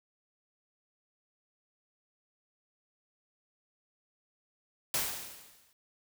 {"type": "noise with exponential decay", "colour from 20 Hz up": "white", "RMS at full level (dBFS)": -29, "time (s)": [4.94, 5.73], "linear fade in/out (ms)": 2, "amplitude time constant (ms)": 170, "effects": []}